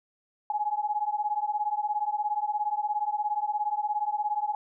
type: beating tone pair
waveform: sine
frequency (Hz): 830.6 / 847.6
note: G#5 / G#5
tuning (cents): 0 / +35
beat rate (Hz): 17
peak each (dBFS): -29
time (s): 0.5-4.55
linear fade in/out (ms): 2
effects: none